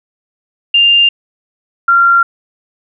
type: tone pair in turn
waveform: sine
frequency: 2798 / 1380.5 Hz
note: F7 / F6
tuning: +3 / -20 cents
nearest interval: octave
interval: 1223 cents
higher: first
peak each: -5 dBFS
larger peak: neither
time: 0.74-1.09 / 1.88-2.23 s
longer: neither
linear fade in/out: 5 ms
effects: none